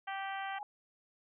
harmonic tone, 390 Hz, G4, 9 cents flat, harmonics 2 / 3 / 4 / 5 / 6 / 7 / 8, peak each -39 / -46 / -44 / -46 / -51 / -53 / -51 dBFS, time 0.07-0.59 s, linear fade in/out 10 ms
sine tone with exponential growth, 830.6 Hz, G#5, in tune, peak -37 dBFS, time 0.43-0.63 s, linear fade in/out 1 ms, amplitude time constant 42 ms
effects none

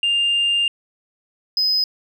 sine tone pair in turn, 2802 / 5040 Hz, F7 / D#8, +5 / +21 cents, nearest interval minor seventh, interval 1016 cents, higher second, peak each -14 dBFS, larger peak neither, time 0.03-0.68 / 1.57-1.84 s, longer first, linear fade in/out 2 ms, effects tanh soft clip ceiling -13 dBFS

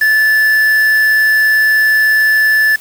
triangle tone with quantisation, 1743 Hz, A6, 17 cents flat, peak -6 dBFS, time 0.01-2.76 s, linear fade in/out 5 ms, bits 4, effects white hiss -37 dBFS RMS until 2.8 s

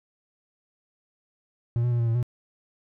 triangle tone with pitch steps, 118.1 / 121.9 / 119.4 / 116.8 / 114.5 / 122 Hz, A#2 / B2 / A#2 / A#2 / A#2 / B2, +23 / -22 / +42 / +4 / -31 / -21 cents, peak -19 dBFS, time 1.76-2.228 s, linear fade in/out 0 ms, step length 78 ms, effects none

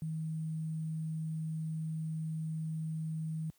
sine tone with sample-and-hold, 158.9 Hz, D#3, 37 cents sharp, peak -34 dBFS, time 0.02-3.5 s, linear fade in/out 0 ms, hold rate 8820 Hz, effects white hiss -71 dBFS RMS until 3.58 s + high-pass 60 Hz 12 dB/octave

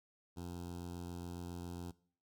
15% pulse tone with notch filter, 87.31 Hz, F2, in tune, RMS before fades -45 dBFS, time 0.36-1.92 s, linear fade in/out 20 ms, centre 2000 Hz, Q 0.79, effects noise-tail reverb RT60 0.5 s tail -20 dB re dry

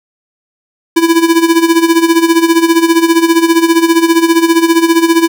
square tone with tremolo, 332.1 Hz, E4, 13 cents sharp, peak -4 dBFS, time 0.96-5.28 s, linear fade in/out 10 ms, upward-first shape sine, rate 15 Hz, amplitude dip 75%, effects none

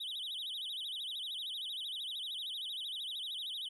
triangle tone with vibrato, 3400 Hz, G#7, 40 cents sharp, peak -37 dBFS, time 0-3.69 s, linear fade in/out 10 ms, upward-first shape sine, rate 13 Hz, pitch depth 230 cents each way, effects resampled to 32000 Hz

